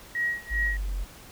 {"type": "tone with tremolo", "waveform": "sine", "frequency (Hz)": 1900, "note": "A#6", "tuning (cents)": 33, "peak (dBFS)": -23, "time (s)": [0.15, 0.77], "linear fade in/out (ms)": 2, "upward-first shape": "sine", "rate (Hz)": 2.6, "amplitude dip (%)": 95}
{"type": "linear sweep", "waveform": "sine", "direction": "down", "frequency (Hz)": [53, 44.55], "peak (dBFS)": -27, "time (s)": [0.5, 1.05], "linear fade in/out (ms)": 20}
{"effects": ["pink hiss -48 dBFS RMS until 1.31 s"]}